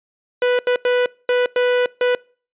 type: tone bursts at uneven times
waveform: 45% pulse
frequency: 493.9 Hz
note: B4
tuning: in tune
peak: -14 dBFS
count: 6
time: 0.42-0.59 / 0.67-0.76 / 0.85-1.06 / 1.29-1.46 / 1.56-1.86 / 2.01-2.15 s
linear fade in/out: 2 ms
effects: noise-tail reverb RT60 0.4 s tail -24 dB re dry + resampled to 8000 Hz